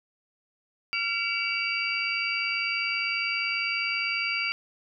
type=tone cluster; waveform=sine; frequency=1383 / 2285 / 2690 / 2790 / 4710 Hz; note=F6 / D7 / E7 / F7 / D8; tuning=-17 / -48 / +34 / -2 / +4 cents; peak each=-35 / -29 / -34 / -33 / -33 dBFS; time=0.93-4.52 s; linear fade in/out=0 ms; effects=none